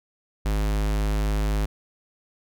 square tone, 51.91 Hz, G#1, in tune, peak -22 dBFS, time 0.45-1.66 s, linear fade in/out 10 ms, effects none

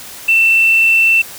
triangle tone, 2679 Hz, E7, 27 cents sharp, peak -4 dBFS, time 0.28-1.22 s, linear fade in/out 10 ms, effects tanh soft clip ceiling -5 dBFS + white hiss -32 dBFS RMS until 1.38 s

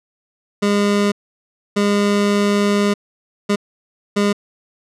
25% pulse tone bursts at uneven times, 203.9 Hz, G#3, 32 cents flat, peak -10 dBFS, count 4, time 0.62-1.12 / 1.76-2.94 / 3.49-3.56 / 4.16-4.33 s, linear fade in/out 10 ms, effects low-pass 8000 Hz 12 dB/octave

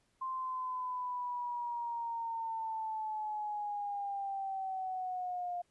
sine linear sweep, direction down, 1049 to 703 Hz, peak -35 dBFS, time 0.21-5.62 s, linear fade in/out 10 ms, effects pink hiss -75 dBFS RMS until 5.7 s + resampled to 24000 Hz

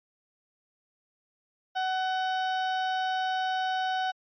35% pulse tone, 750 Hz, F#5, 23 cents sharp, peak -25 dBFS, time 1.75-4.12 s, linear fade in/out 20 ms, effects resampled to 11025 Hz

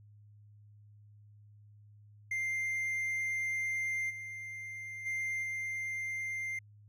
triangle tone with level steps, 2097 Hz, C7, 3 cents sharp, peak -30 / -39 / -31 / -33 dBFS, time 2.31-6.59 s, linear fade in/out 5 ms, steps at 4.09 / 5.05 / 5.42 s, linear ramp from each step 20 ms, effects added 104 Hz sine -55 dBFS peak until 6.88 s

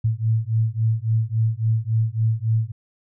sine beating tone pair, 110 / 113.6 Hz, A2 / A#2, 0 / -44 cents, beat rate 3.6 Hz, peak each -21 dBFS, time 0.04-2.72 s, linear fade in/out 10 ms, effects none

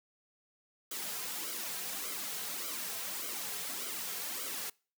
white noise with flanger, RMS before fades -39 dBFS, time 0.91-4.7 s, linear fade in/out 5 ms, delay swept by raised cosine 1.1 to 3.5 ms, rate 1.7 Hz, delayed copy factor -0.7, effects noise-tail reverb RT60 0.4 s tail -26 dB re dry + high-pass 200 Hz 12 dB/octave

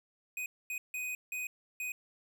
square tone bursts at uneven times, 2497 Hz, D#7, 6 cents sharp, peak -36 dBFS, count 5, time 0.37-0.46 / 0.7-0.78 / 0.94-1.15 / 1.32-1.47 / 1.8-1.92 s, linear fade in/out 2 ms, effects none

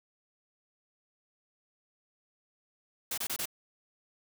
white noise bursts, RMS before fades -34 dBFS, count 4, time 3.11-3.456 s, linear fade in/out 5 ms, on 67 ms, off 26 ms, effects none

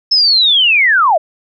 sine linear sweep, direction down, 5274 to 580 Hz, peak -7 dBFS, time 0.11-1.18 s, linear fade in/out 10 ms, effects none

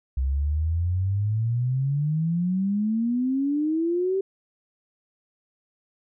sine exponential sweep, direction up, 64.2 to 392 Hz, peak -21 dBFS, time 0.17-4.21 s, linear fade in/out 5 ms, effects none

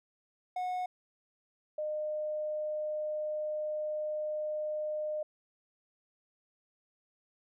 triangle / sine tone pair in turn, 730 / 609.3 Hz, F#5 / D#5, -24 / -36 cents, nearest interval minor third, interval 312 cents, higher first, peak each -30 / -32 dBFS, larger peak first, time 0.56-0.86 / 1.78-5.23 s, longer second, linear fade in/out 5 ms, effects none

